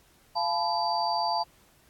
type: tone cluster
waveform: sine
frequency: 690 / 866 / 999 / 4658 Hz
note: F5 / A5 / B5 / D8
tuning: -21 / -28 / +20 / -15 cents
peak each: -30 / -28 / -33 / -32 dBFS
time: 0.35-1.44 s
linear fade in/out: 20 ms
effects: pink hiss -61 dBFS RMS until 1.89 s + AAC 64 kbps